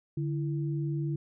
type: tone pair together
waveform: sine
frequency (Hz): 146.24 / 332.3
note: D3 / E4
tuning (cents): -7 / +14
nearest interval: octave + major second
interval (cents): 1421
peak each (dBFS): -29 / -36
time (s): 0.17-1.16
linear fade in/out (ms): 5
effects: none